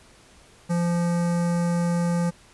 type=tone with notch filter; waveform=square; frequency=172.5 Hz; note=F3; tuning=21 cents flat; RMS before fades=-23 dBFS; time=0.69-2.31 s; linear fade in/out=20 ms; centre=3200 Hz; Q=0.6; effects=pink hiss -53 dBFS RMS until 2.53 s + resampled to 24000 Hz